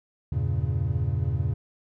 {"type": "chord", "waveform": "triangle", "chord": "E diminished seventh", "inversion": "none", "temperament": "equal", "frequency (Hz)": [82.41, 98, 116.54, 138.59], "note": ["E2", "G2", "Bb2", "Db3"], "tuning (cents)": [0, 0, 0, 0], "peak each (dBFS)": -27, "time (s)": [0.32, 1.54], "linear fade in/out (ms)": 5, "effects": []}